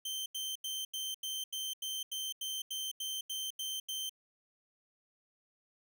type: tone bursts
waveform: sawtooth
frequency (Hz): 3114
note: G7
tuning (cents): -12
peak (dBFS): -33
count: 14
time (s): 0.05-4.095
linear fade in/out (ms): 5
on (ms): 210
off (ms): 85
effects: none